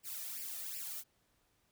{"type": "noise with flanger", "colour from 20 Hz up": "blue", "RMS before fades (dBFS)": -43, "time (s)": [0.03, 1.04], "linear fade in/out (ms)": 50, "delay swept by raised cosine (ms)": [0.39, 1.69], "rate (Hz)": 2.7, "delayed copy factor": 0.95, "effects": ["pink hiss -75 dBFS RMS until 1.71 s"]}